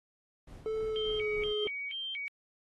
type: noise with tremolo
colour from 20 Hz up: brown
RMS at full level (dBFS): -47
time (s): 0.47-1.53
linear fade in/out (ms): 5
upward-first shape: sine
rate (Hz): 3.4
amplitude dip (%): 60
type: tone with pitch glide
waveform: triangle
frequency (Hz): 438.4 to 421.3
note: A4 to G#4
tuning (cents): -6 to +25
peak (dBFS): -29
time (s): 0.66-1.67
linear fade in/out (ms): 0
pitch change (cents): -69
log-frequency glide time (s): 0.85-1.35
type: tone with vibrato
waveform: sine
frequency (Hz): 2666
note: E7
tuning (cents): +19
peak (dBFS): -35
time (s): 0.96-2.28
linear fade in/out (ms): 0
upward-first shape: square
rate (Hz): 2.1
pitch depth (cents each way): 290
effects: AAC 32 kbps